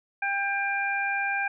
harmonic tone, 796 Hz, G5, 26 cents sharp, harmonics 1 / 2 / 3, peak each -30 / -28 / -30 dBFS, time 0.22-1.48 s, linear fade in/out 5 ms, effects none

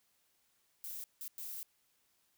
violet noise bursts at uneven times, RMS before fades -44 dBFS, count 3, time 0.84-1.04 / 1.21-1.28 / 1.38-1.63 s, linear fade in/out 0 ms, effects white hiss -75 dBFS RMS until 2.37 s

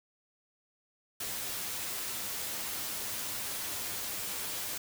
white noise with comb filter, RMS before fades -37 dBFS, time 1.2-4.78 s, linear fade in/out 5 ms, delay 9.8 ms, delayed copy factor +0.5, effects none

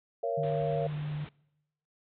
sine chord, Bb minor, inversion none, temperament equal with one note detuned, 466.2 / 554.4 / 681.7 Hz, Bb4 / Db5 / F5, 0 / 0 / -42 cents, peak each -33 dBFS, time 0.23-0.87 s, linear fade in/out 5 ms
sine tone with pitch glide, 150 to 149.05 Hz, D3 to D3, +37 to +26 cents, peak -32 dBFS, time 0.37-1.25 s, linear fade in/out 10 ms, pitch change -11 cents, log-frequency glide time 0.75-0.98 s
pink low-pass noise, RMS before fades -48 dBFS, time 0.43-1.29 s, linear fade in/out 2 ms, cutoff 3800 Hz, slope 96 dB/octave
effects noise-tail reverb RT60 0.9 s tail -24 dB re dry + high-pass 60 Hz 12 dB/octave

